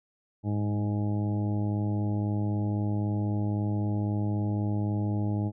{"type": "harmonic tone with a mistuned harmonic", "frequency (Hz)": 103.83, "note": "G#2", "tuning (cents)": 0, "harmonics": [1, 2, 3, 4, 5, 6, 7, 8], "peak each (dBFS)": [-27, -32, -34, -45, -47, -44, -50, -44], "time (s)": [0.43, 5.52], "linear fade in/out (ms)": 50, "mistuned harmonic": 1, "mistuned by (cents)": 27, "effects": []}